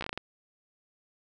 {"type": "slowing click train", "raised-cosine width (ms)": 0.3, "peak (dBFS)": -18, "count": 7, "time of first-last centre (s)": [0.01, 0.176], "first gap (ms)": 14, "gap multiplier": 1.27, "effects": []}